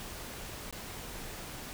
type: noise with dropouts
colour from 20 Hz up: pink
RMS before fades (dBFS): -43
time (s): 0-1.73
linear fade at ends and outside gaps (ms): 0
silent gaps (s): 0.71-0.726
effects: none